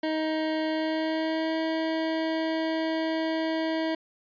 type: tone with pitch glide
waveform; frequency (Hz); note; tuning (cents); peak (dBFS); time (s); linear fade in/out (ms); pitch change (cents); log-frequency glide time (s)
25% pulse; 314.4 to 321.2; D#4 to E4; +18 to -45; -22; 0.03-3.95; 5; +37; 0.66-1.57
effects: resampled to 11025 Hz